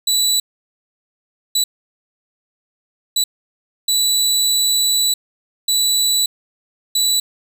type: tone bursts at uneven times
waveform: 25% pulse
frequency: 3952 Hz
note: B7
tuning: in tune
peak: -10 dBFS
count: 6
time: 0.07-0.4 / 1.55-1.64 / 3.16-3.24 / 3.88-5.14 / 5.68-6.26 / 6.95-7.2 s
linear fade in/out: 5 ms
effects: none